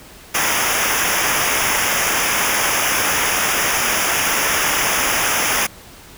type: noise with comb filter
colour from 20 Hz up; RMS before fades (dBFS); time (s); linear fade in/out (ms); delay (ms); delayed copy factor
pink; -18; 0.34-5.67; 10; 0.24; -0.9
effects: pink hiss -41 dBFS RMS until 6.17 s